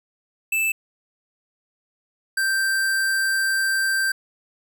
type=tone pair in turn; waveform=square; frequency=2637 / 1568 Hz; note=E7 / G6; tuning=0 / 0 cents; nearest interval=major sixth; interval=900 cents; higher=first; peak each=-20 dBFS; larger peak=neither; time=0.52-0.72 / 2.37-4.12 s; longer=second; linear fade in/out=5 ms; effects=none